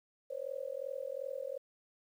sine tone with amplitude modulation, 539 Hz, C#5, 49 cents flat, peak -33 dBFS, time 0.3-1.58 s, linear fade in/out 10 ms, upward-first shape sine, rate 42.7 Hz, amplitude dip 100%, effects 11-bit

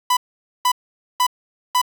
45% pulse tone bursts, 995 Hz, B5, 13 cents sharp, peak -14 dBFS, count 4, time 0.1-1.816 s, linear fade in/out 5 ms, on 69 ms, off 480 ms, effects none

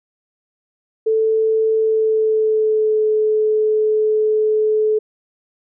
sine tone with pitch glide, 441 to 430.7 Hz, A4 to A4, +4 to -37 cents, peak -13 dBFS, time 1.06-4.99 s, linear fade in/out 10 ms, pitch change -41 cents, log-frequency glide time 1.75-3.05 s, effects none

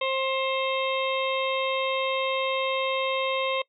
harmonic tone, 530 Hz, C5, 22 cents sharp, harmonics 1 / 2 / 4 / 5 / 6 / 7, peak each -27 / -30 / -33 / -34 / -35 / -35 dBFS, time 0.01-3.62 s, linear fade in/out 5 ms, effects noise-tail reverb RT60 0.1 s tail -23 dB re dry

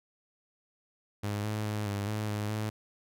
sawtooth tone with pitch steps, 103.2 / 106.9 / 105.9 / 101 / 106.9 / 104.6 / 107.6 Hz, G#2 / A2 / G#2 / G#2 / A2 / G#2 / A2, -10 / -49 / +34 / -48 / -49 / +13 / -38 cents, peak -27 dBFS, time 1.23-2.7 s, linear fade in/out 10 ms, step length 210 ms, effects none

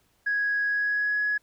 sine tone with pitch glide, 1660 to 1682.2 Hz, G#6 to G#6, -1 to +22 cents, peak -22 dBFS, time 0.26-1.38 s, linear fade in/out 10 ms, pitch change +23 cents, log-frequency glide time 0.66-1.22 s, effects tanh soft clip ceiling -18 dBFS + pink hiss -67 dBFS RMS until 1.42 s

